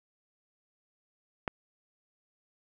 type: click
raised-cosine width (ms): 0.5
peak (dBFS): -15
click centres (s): 1.478
effects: none